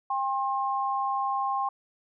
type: tone pair together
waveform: sine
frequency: 800.1 / 1068 Hz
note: G5 / C6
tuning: +35 / +35 cents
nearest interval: perfect fourth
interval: 500 cents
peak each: -28 dBFS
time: 0.1-1.69 s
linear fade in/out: 5 ms
effects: none